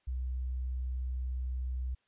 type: tone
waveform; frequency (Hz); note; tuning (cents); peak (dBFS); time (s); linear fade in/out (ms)
sine; 63.3; B1; +43; -32; 0.07-1.95; 10
effects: white hiss -75 dBFS RMS until 2.07 s + resampled to 8000 Hz